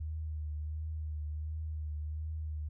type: tone with vibrato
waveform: sine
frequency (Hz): 77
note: D#2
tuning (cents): -17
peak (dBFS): -35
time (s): 0-2.69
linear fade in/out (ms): 10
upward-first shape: triangle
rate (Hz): 1.4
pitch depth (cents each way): 42
effects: none